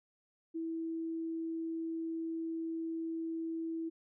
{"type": "tone", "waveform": "sine", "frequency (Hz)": 327.2, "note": "E4", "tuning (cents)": -13, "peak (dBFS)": -35, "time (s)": [0.54, 3.9], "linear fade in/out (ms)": 20, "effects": []}